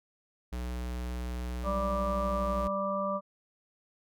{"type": "tone", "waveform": "square", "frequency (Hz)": 61.2, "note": "B1", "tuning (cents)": -15, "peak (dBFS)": -34, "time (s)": [0.52, 2.68], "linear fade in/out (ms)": 10}
{"type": "harmonic tone", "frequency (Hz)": 196, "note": "G3", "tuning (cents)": 0, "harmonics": [1, 3, 5, 6], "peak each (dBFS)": [-36, -32, -40, -33], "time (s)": [1.63, 3.21], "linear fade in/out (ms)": 50}
{"effects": []}